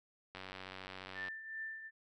click train, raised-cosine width 0.3 ms, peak -30 dBFS, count 89, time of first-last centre 0.35-1.283 s, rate 94.3 Hz
sine tone with tremolo, 1778 Hz, A6, 18 cents sharp, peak -39 dBFS, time 1.14-1.91 s, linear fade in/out 50 ms, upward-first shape triangle, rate 2.6 Hz, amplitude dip 65%
effects none

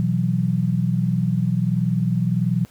sine chord, B suspended fourth, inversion none, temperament equal, 123.47 / 164.81 / 185 Hz, B2 / E3 / F#3, 0 / 0 / 0 cents, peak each -22 dBFS, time 0-2.65 s, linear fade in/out 0 ms, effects pink hiss -53 dBFS RMS until 2.7 s

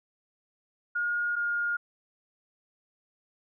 sine tone pair in turn, 1429 / 1419.9 Hz, F6 / F6, +39 / +28 cents, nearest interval unison, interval 11 cents, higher first, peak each -26 dBFS, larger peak neither, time 0.95-1.36 / 1.36-1.77 s, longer neither, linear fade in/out 10 ms, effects none

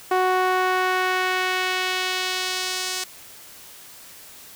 sawtooth tone with band-pass filter sweep, 370 Hz, F#4, in tune, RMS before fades -23 dBFS, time 0.11-3.04 s, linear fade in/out 5 ms, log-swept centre 860 to 6200 Hz, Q 1, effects white hiss -44 dBFS RMS until 4.55 s

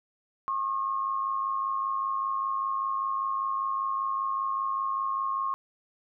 sine tone pair together, 1082.9 / 1188 Hz, C#6 / D6, -41 / +20 cents, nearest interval major second, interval 161 cents, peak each -27 / -36 dBFS, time 0.48-5.54 s, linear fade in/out 0 ms, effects none

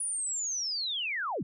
sine linear sweep, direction down, 9830 to 106.8 Hz, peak -30 dBFS, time 0-1.43 s, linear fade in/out 5 ms, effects none

